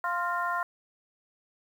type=harmonic tone with a mistuned harmonic; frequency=349.2 Hz; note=F4; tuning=in tune; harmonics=2 / 3 / 4 / 5; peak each=-34 / -30 / -32 / -38 dBFS; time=0.04-0.63 s; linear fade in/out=2 ms; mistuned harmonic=5; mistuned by=+75 cents; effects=9-bit